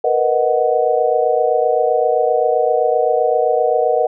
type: chord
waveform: sine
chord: B major seventh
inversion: third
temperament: equal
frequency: 466.2 / 493.9 / 622.3 / 740 Hz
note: A#4 / B4 / D#5 / F#5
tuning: 0 / 0 / 0 / 0 cents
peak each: -18 dBFS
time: 0.04-4.07 s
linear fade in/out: 5 ms
effects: none